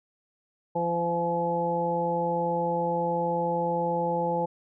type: harmonic tone with a mistuned harmonic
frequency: 170.7 Hz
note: F3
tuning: 39 cents flat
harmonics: 1 / 2 / 3 / 4 / 5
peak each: -32 / -35 / -28 / -38 / -28 dBFS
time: 0.75-4.46 s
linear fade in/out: 10 ms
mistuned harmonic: 4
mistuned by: +25 cents
effects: none